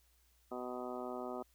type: harmonic tone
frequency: 125 Hz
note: B2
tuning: 21 cents sharp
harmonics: 2 / 3 / 4 / 5 / 6 / 7 / 8 / 9 / 10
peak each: -46 / -45 / -49 / -46 / -48 / -55 / -53 / -58 / -50 dBFS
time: 0.51-1.43 s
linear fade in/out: 10 ms
effects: added 60 Hz sine -70 dBFS peak until 1.54 s + white hiss -73 dBFS RMS until 1.54 s